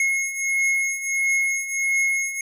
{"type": "beating tone pair", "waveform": "square", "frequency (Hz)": [2165, 2166.5], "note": ["C#7", "C#7"], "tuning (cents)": [-41, -40], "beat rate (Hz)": 1.5, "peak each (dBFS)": [-27, -22], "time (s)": [0, 2.41], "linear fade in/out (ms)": 2, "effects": ["low-pass 12000 Hz 12 dB/octave"]}